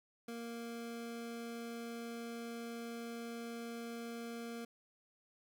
25% pulse tone, 233.1 Hz, A#3, in tune, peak -39 dBFS, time 0.28-4.65 s, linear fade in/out 5 ms, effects none

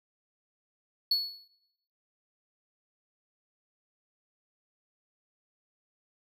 triangle tone with exponential decay, 4397 Hz, C#8, 15 cents flat, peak -20 dBFS, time 1.11-1.48 s, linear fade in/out 5 ms, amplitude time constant 79 ms, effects noise-tail reverb RT60 1.0 s tail -23 dB re dry

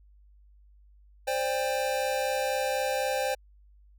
square chord, C suspended second, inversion none, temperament equal with one note detuned, 523.3 / 587.3 / 799.5 Hz, C5 / D5 / G5, 0 / 0 / +34 cents, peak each -30 / -34 / -32 dBFS, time 1.27-3.35 s, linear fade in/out 10 ms, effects added 50 Hz sine -54 dBFS peak until 3.98 s

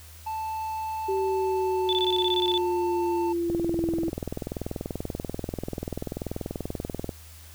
triangle tone with pitch glide, 880 to 891.3 Hz, A5 to A5, 0 to +22 cents, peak -27 dBFS, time 0.26-3.33 s, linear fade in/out 10 ms, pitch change +22 cents, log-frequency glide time 1.57-2.2 s
sine exponential sweep, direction down, 386.9 to 329.6 Hz, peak -24 dBFS, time 1.08-4.1 s, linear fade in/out 10 ms
sine tone bursts, 3486 Hz, A7, 17 cents flat, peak -24 dBFS, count 12, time 1.89-2.577 s, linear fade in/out 0 ms, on 38 ms, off 21 ms
click train, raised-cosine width 2 ms, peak -17 dBFS, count 75, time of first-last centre 3.5-7.092 s, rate 20.6 Hz
effects added 80 Hz sine -46 dBFS peak until 7.54 s + white hiss -50 dBFS RMS until 7.54 s

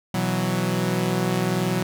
sawtooth chord, B suspended fourth, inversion none, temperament equal, 123.47 / 164.81 / 185 Hz, B2 / E3 / F#3, 0 / 0 / 0 cents, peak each -23 / -23 / -20 dBFS, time 0.14-1.83 s, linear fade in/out 5 ms, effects none

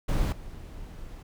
brown noise with level steps, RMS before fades -25 / -41 dBFS, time 0.08-1.23 s, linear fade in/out 10 ms, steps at 0.32 s, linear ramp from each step 5 ms, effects none

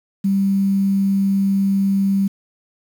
sine tone with quantisation, 196 Hz, G3, in tune, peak -14 dBFS, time 0.24-2.28 s, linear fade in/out 10 ms, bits 7, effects none

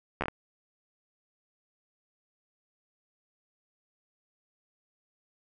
slowing click train, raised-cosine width 0.5 ms, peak -15 dBFS, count 5, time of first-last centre 0.21-0.283 s, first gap 12 ms, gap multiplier 1.29, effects none

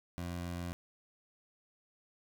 20% pulse tone, 87.31 Hz, F2, in tune, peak -33 dBFS, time 0.18-0.73 s, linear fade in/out 0 ms, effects none

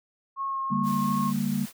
sine tone with vibrato, 1083 Hz, C#6, 41 cents flat, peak -27 dBFS, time 0.36-1.33 s, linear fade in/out 50 ms, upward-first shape sine, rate 2.8 Hz, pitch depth 12 cents each way
sine chord, G minor, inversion second, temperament equal with one note detuned, 146.83 / 199.31 / 233.1 Hz, D3 / G3 / Bb3, 0 / +29 / 0 cents, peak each -32 / -27 / -28 dBFS, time 0.7-1.66 s, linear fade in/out 20 ms
white noise, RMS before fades -42 dBFS, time 0.83-1.73 s, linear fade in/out 50 ms
effects none

